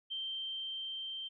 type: tone with level ramp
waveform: sine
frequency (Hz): 3136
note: G7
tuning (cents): 0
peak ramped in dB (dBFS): -36 to -39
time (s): 0.1-1.29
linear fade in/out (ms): 20
effects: none